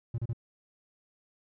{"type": "tone bursts", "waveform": "triangle", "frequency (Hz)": 116.54, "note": "A#2", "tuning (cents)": 0, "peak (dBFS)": -27, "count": 3, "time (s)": [0.14, 0.332], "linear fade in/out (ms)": 5, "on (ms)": 42, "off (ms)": 33, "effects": []}